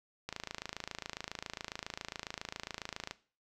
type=click train; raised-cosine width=0.2 ms; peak=-21 dBFS; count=78; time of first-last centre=0.29-3.111 s; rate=27.3 Hz; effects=noise-tail reverb RT60 0.4 s tail -17 dB re dry